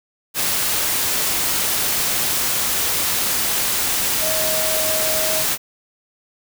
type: tone in noise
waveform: sine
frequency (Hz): 631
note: D#5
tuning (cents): +24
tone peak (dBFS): -24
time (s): 4.19-5.45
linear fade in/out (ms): 50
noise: white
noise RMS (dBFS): -20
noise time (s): 0.34-5.58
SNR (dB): -7
effects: none